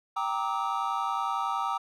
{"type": "chord", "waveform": "triangle", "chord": "E half-diminished seventh", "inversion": "first", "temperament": "equal with one note detuned", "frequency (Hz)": [784, 932.3, 1174.7, 1285.4], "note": ["G5", "Bb5", "D6", "E6"], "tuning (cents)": [0, 0, 0, -44], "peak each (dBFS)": -31, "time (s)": [0.16, 1.78], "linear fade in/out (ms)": 10, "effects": []}